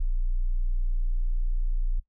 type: tone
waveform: sine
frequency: 29.74 Hz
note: A#0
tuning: 36 cents sharp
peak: -22 dBFS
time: 0-2 s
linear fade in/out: 10 ms
effects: noise-tail reverb RT60 0.1 s tail -18 dB re dry